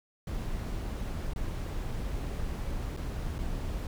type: noise with dropouts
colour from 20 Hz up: brown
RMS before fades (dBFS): -34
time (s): 0.27-3.87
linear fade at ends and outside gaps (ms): 2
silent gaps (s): 1.335-1.36 / 2.966-2.972 / 3.383-3.388
effects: none